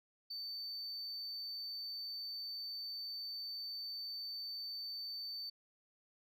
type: tone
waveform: sine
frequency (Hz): 4554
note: C#8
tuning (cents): +46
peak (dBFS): -39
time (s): 0.3-5.5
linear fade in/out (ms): 10
effects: tanh soft clip ceiling -40 dBFS